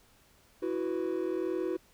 triangle chord, E suspended second, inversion none, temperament just, 329.6 / 370.8 / 494.4 Hz, E4 / F#4 / B4, 0 / +4 / +2 cents, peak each -31 / -30 / -35 dBFS, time 0.62-1.77 s, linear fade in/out 10 ms, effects tanh soft clip ceiling -22 dBFS + pink hiss -63 dBFS RMS until 1.93 s

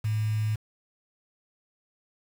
sine tone with quantisation, 107.9 Hz, A2, 33 cents flat, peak -24 dBFS, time 0.04-0.56 s, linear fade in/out 10 ms, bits 7, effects none

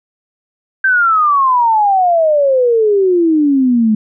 sine exponential sweep, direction down, 1577 to 211.6 Hz, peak -8 dBFS, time 0.84-3.95 s, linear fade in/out 5 ms, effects none

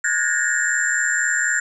sine tone cluster, 1453 / 1631 / 1715 / 1851 / 7330 Hz, F#6 / G#6 / A6 / A#6 / A#8, -32 / -32 / -45 / -13 / -30 cents, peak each -24 dBFS, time 0.04-1.6 s, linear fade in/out 5 ms, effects none

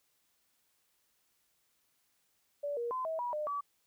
sine tone with pitch steps, 577 / 473.9 / 1025 / 644 / 969 / 604 / 1146 Hz, D5 / A#4 / C6 / E5 / B5 / D5 / D6, -31 / +28 / -36 / -41 / -33 / +48 / -43 cents, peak -33 dBFS, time 2.63-3.61 s, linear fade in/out 10 ms, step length 140 ms, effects white hiss -75 dBFS RMS until 3.86 s

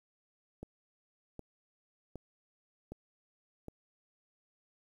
click train, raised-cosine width 2 ms, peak -30 dBFS, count 5, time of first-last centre 0.63-3.683 s, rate 1.31 Hz, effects 10-bit

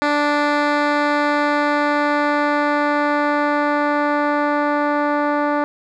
10% pulse tone with low-pass filter sweep, 293 Hz, D4, 4 cents flat, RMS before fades -18 dBFS, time 0.02-5.64 s, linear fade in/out 0 ms, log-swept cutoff 3500 to 1300 Hz, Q 0.73, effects none

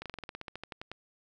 slowing click train, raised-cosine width 0.3 ms, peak -24 dBFS, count 15, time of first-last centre 0.02-0.916 s, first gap 37 ms, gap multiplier 1.08, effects none

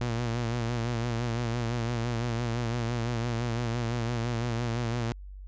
sawtooth tone with vibrato, 117.9 Hz, A#2, 20 cents sharp, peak -24 dBFS, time 0.01-5.12 s, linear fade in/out 0 ms, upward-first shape sine, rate 5.9 Hz, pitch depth 62 cents each way, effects added 48 Hz sine -40 dBFS peak until 5.47 s + resampled to 16000 Hz

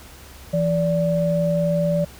sine tone pair together, 167.5 / 581.9 Hz, E3 / D5, +28 / -16 cents, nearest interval octave + minor seventh, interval 2156 cents, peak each -20 dBFS, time 0.53-2.05 s, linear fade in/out 10 ms, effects added 68 Hz sine -44 dBFS peak until 2.19 s + pink hiss -44 dBFS RMS until 2.19 s

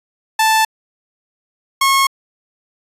sawtooth tone pair in turn, 880 / 1088.5 Hz, A5 / C#6, 0 / -32 cents, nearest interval major third, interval 368 cents, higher second, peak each -7 dBFS, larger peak neither, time 0.39-0.65 / 1.81-2.07 s, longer neither, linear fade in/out 5 ms, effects resampled to 32000 Hz

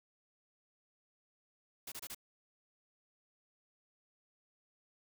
white noise bursts, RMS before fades -45 dBFS, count 4, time 1.87-2.147 s, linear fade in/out 5 ms, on 49 ms, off 27 ms, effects none

